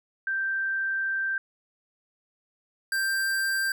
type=tone pair in turn; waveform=sine / square; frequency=1568 / 1576.4 Hz; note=G6 / G6; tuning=0 / +9 cents; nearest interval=unison; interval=9 cents; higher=second; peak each=-25 dBFS; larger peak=neither; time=0.27-1.38 / 2.92-3.72 s; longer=first; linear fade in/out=2 ms; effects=none